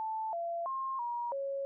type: tone with pitch steps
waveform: sine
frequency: 879 / 681 / 1065 / 953 / 551 Hz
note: A5 / F5 / C6 / A#5 / C#5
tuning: -2 / -44 / +30 / +38 / -11 cents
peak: -33 dBFS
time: 0-1.65 s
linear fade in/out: 0 ms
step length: 330 ms
effects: none